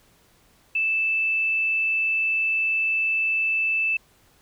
sine tone, 2637 Hz, E7, in tune, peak -20 dBFS, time 0.75-3.97 s, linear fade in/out 5 ms, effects pink hiss -59 dBFS RMS until 4.41 s

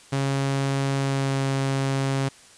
sawtooth tone with pitch glide, 137.1 to 135.76 Hz, C#3 to C#3, -19 to -36 cents, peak -18 dBFS, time 0.12-2.29 s, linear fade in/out 10 ms, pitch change -17 cents, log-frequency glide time 0.98-1.42 s, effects white hiss -50 dBFS RMS until 2.57 s + resampled to 22050 Hz

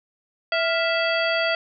harmonic tone with a mistuned harmonic, 659.3 Hz, E5, in tune, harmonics 1 / 2 / 3 / 4 / 5 / 7, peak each -23 / -26 / -28 / -29 / -30 / -31 dBFS, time 0.52-1.55 s, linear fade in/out 2 ms, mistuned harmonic 2, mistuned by +100 cents, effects none

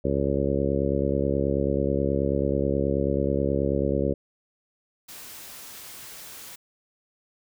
harmonic tone, 69.3 Hz, C#2, in tune, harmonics 1 / 2 / 3 / 4 / 5 / 6 / 7 / 8, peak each -30 / -30 / -30 / -30 / -30 / -30 / -30 / -30 dBFS, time 0.04-4.14 s, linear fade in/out 10 ms
white noise, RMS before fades -42 dBFS, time 5.08-6.56 s, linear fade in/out 10 ms
effects none

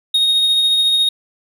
triangle tone with tremolo, 3729 Hz, A#7, in tune, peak -9 dBFS, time 0.14-1.09 s, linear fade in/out 5 ms, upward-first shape triangle, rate 14 Hz, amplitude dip 30%, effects none

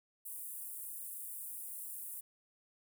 pink high-pass noise, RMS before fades -45 dBFS, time 0.25-2.21 s, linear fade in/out 10 ms, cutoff 9000 Hz, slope 48 dB/octave, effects none

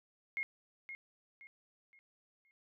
sine tone with echo, 2150 Hz, C7, 47 cents sharp, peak -34 dBFS, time 0.37-0.43 s, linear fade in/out 0 ms, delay 520 ms, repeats 4, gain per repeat -9 dB, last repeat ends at 2.51 s, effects none

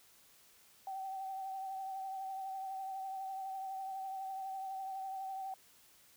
sine tone with vibrato, 769 Hz, G5, 33 cents flat, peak -39 dBFS, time 0.87-5.54 s, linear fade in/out 2 ms, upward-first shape triangle, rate 12 Hz, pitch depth 33 cents each way, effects white hiss -64 dBFS RMS until 6.16 s

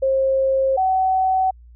sine tone pair in turn, 534 / 755.2 Hz, C5 / F#5, +35 / +35 cents, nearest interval tritone, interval 600 cents, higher second, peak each -15 dBFS, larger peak neither, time 0.02-0.77 / 0.77-1.51 s, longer first, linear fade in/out 10 ms, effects added 59 Hz sine -42 dBFS peak until 1.75 s

